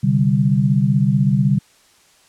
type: chord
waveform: sine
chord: C suspended second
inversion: none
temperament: equal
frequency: 130.81 / 146.83 / 196 Hz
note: C3 / D3 / G3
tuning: 0 / 0 / 0 cents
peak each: -17 dBFS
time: 0.03-1.59 s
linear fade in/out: 10 ms
effects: white hiss -53 dBFS RMS until 2.28 s + low-pass 9000 Hz 12 dB/octave